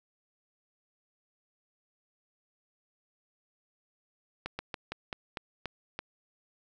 slowing click train, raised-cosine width 0.3 ms, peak -19 dBFS, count 8, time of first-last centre 4.46-5.99 s, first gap 130 ms, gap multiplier 1.17, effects none

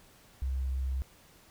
sine tone, 65.7 Hz, C2, 8 cents sharp, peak -29 dBFS, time 0.42-1.02 s, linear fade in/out 0 ms, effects pink hiss -59 dBFS RMS until 1.5 s

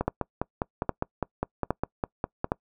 two click trains, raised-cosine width 1 ms, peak -12 / -10 dBFS, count 13 / 4, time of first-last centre 0.01-2.444 / 0.08-2.519 s, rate 4.93 / 1.23 Hz, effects noise-tail reverb RT60 0.1 s tail -25 dB re dry

